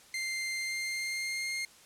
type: tone with pitch glide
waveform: sawtooth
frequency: 2093 to 2125 Hz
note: C7 to C7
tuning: 0 to +26 cents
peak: -29 dBFS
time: 0.14-1.65 s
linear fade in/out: 2 ms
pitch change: +26 cents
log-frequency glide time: 0.55-1.51 s
effects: white hiss -57 dBFS RMS until 1.85 s + low-pass 10000 Hz 12 dB/octave

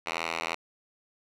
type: tone with band-pass filter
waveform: 5% pulse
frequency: 82.8 Hz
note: E2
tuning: 8 cents sharp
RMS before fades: -33 dBFS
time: 0.06-0.55 s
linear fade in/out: 5 ms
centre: 2200 Hz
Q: 1.1
effects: none

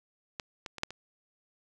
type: clicks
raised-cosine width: 0.2 ms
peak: -18 / -21 / -24 / -11 / -25 dBFS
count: 5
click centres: 0.398 / 0.662 / 0.783 / 0.834 / 0.906 s
effects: none

